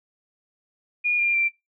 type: tone with pitch steps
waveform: sine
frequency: 2435 / 2396 / 2357 Hz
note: D#7 / D7 / D7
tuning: -38 / +34 / +6 cents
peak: -19 dBFS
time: 1.04-1.49 s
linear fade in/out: 20 ms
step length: 150 ms
effects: noise-tail reverb RT60 0.2 s tail -20 dB re dry